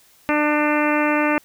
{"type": "harmonic tone", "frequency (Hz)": 298.6, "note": "D4", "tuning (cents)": 29, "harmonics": [1, 2, 3, 4, 5, 6, 7, 8, 9], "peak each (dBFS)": [-20, -23, -25, -26, -27, -28, -28, -29, -30], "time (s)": [0.29, 1.38], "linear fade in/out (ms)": 0, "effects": ["white hiss -54 dBFS RMS until 1.44 s"]}